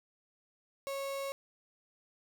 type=tone; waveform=35% pulse; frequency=550 Hz; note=C#5; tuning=14 cents flat; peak=-34 dBFS; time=0.87-1.32 s; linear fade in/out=0 ms; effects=none